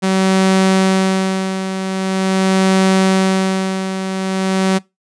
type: tone with tremolo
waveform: sawtooth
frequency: 190 Hz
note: F#3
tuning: 46 cents sharp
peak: -6 dBFS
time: 0.02-4.79 s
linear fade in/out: 20 ms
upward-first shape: sine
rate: 0.44 Hz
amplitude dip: 65%
effects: noise-tail reverb RT60 0.2 s tail -22 dB re dry + resampled to 22050 Hz